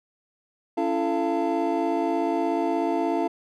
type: tone cluster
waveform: triangle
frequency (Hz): 278.4 / 335 / 438.9 / 687 / 892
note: C#4 / E4 / A4 / F5 / A5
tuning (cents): +8 / +28 / -4 / -29 / +23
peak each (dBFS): -27 / -24 / -29 / -26 / -29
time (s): 0.77-3.28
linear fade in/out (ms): 10
effects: none